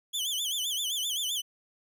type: tone with vibrato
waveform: sawtooth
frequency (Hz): 3242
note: G#7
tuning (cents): -42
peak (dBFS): -26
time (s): 0.13-1.42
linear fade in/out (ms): 20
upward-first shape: sine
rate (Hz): 7.7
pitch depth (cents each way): 160
effects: none